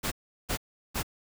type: noise bursts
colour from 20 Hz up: pink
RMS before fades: -30 dBFS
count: 3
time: 0.03-1.031 s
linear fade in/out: 20 ms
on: 87 ms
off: 370 ms
effects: none

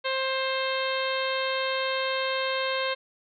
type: harmonic tone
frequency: 528 Hz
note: C5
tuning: 16 cents sharp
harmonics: 1 / 2 / 3 / 4 / 5 / 6 / 7 / 8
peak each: -29 / -32 / -34 / -35 / -36 / -37 / -37 / -38 dBFS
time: 0.04-2.95 s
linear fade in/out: 20 ms
effects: none

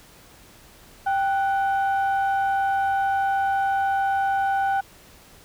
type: tone pair together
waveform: sine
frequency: 784 / 1480 Hz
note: G5 / F#6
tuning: 0 / 0 cents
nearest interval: major seventh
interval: 1100 cents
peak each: -19 / -27 dBFS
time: 1.06-4.81 s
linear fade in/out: 10 ms
effects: tanh soft clip ceiling -15 dBFS + pink hiss -50 dBFS RMS until 5.44 s

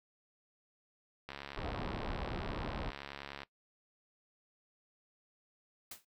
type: click train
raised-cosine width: 0.3 ms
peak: -27 dBFS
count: 151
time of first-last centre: 1.29-3.433 s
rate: 70 Hz
type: low-pass noise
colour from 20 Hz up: pink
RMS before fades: -40 dBFS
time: 1.56-2.91 s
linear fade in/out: 20 ms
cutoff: 1200 Hz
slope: 24 dB/octave
type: noise with exponential decay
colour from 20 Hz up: white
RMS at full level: -42 dBFS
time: 5.91-6.05 s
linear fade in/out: 5 ms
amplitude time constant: 30 ms
effects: noise-tail reverb RT60 0.1 s tail -20 dB re dry

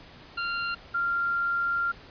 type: tone pair in turn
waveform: sawtooth / sine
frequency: 1388 / 1388 Hz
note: F6 / F6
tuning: -11 / -11 cents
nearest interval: unison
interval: 0 cents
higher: neither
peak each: -24 dBFS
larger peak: neither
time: 0.37-0.75 / 0.94-1.92 s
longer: second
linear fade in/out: 10 ms
effects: pink hiss -49 dBFS RMS until 2.1 s + resampled to 11025 Hz

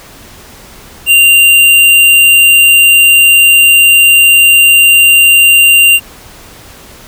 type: tone with hard clipping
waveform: sine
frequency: 2781 Hz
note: F7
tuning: 8 cents flat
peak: -3 dBFS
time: 1.06-6 s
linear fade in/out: 50 ms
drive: 16 dB
effects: pink hiss -34 dBFS RMS until 7.07 s

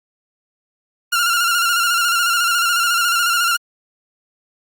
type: tone with vibrato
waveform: sawtooth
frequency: 1396.9 Hz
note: F6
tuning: in tune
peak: -11 dBFS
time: 1.12-3.57 s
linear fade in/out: 10 ms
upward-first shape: square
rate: 14 Hz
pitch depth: 40 cents each way
effects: Opus 48 kbps

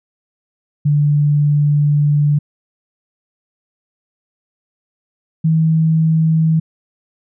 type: tone pair in turn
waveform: sine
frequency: 146.83 / 160.17 Hz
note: D3 / E3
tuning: 0 / -49 cents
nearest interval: major second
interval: 151 cents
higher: second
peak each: -10 dBFS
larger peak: neither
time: 0.85-2.39 / 5.44-6.6 s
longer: first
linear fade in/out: 10 ms
effects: none

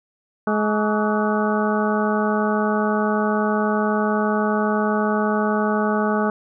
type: harmonic tone with a mistuned harmonic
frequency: 211.9 Hz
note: G#3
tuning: 35 cents sharp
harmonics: 1 / 2 / 3 / 4 / 5 / 6 / 7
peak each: -21 / -24 / -26 / -27 / -28 / -29 / -29 dBFS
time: 0.47-6.3 s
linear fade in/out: 2 ms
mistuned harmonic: 5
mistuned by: +120 cents
effects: none

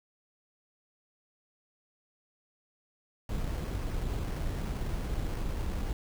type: noise with sample-and-hold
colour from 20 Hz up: brown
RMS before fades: -33 dBFS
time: 3.29-5.93 s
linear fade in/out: 2 ms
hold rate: 3675 Hz
effects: none

